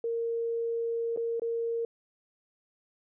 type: tone with dropouts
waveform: sine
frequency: 462.7 Hz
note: A#4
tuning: 13 cents flat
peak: -28 dBFS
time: 0.04-1.85 s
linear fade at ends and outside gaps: 2 ms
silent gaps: 1.163-1.173 / 1.397-1.419 s
effects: none